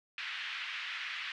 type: band-pass noise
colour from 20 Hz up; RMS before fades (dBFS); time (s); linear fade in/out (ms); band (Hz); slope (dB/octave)
pink; -40; 0.18-1.32; 2; 1600 to 3400; 24
effects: none